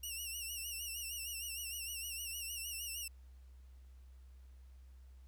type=tone with vibrato; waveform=10% pulse; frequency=2794 Hz; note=F7; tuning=in tune; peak=-33 dBFS; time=0.03-3.08 s; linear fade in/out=5 ms; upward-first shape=sine; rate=6.5 Hz; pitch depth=85 cents each way; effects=added 64 Hz sine -54 dBFS peak until 5.27 s + pink hiss -75 dBFS RMS until 5.27 s